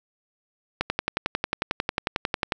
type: click train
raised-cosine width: 0.3 ms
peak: -7 dBFS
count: 20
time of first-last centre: 0.81-2.522 s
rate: 11.1 Hz
effects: none